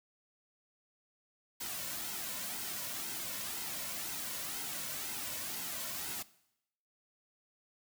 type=noise with flanger; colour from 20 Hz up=white; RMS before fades=-40 dBFS; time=1.6-6.23 s; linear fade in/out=10 ms; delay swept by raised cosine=1.7 to 2.51 ms; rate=2 Hz; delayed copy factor=-0.55; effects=noise-tail reverb RT60 0.8 s tail -19 dB re dry